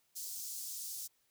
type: high-pass noise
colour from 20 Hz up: pink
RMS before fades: -43 dBFS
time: 0.15-1.08 s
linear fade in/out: 20 ms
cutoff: 5400 Hz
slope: 24 dB/octave
effects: white hiss -75 dBFS RMS until 1.3 s